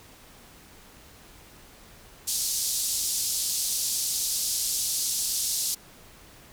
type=band-pass noise; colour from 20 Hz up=pink; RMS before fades=-28 dBFS; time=2.27-5.75 s; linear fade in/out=10 ms; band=4600 to 13000 Hz; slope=24 dB/octave; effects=pink hiss -51 dBFS RMS until 6.52 s